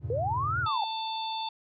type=chord; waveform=triangle; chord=E diminished seventh; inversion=none; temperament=equal; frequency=82.41 / 98 / 116.54 / 138.59 Hz; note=E2 / G2 / Bb2 / Db3; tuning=0 / 0 / 0 / 0 cents; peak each=-37 / -35 / -34 / -37 dBFS; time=0-0.69 s; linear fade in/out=50 ms
type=linear two-way sweep; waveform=sine; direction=up then down; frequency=442 to 1480 to 768 Hz; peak=-27 dBFS; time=0.1-0.84 s; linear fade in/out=2 ms; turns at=0.6 s
type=harmonic tone; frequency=888 Hz; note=A5; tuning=16 cents sharp; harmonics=1 / 3 / 4 / 5; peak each=-32 / -46 / -37 / -42 dBFS; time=0.66-1.49 s; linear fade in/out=5 ms
effects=none